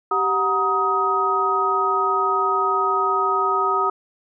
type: tone cluster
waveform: sine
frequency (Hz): 388.1 / 734 / 943 / 1257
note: G4 / F#5 / A#5 / D#6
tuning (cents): -17 / -14 / +20 / +17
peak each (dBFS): -25 / -27 / -25 / -19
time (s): 0.11-3.9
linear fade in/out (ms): 5
effects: none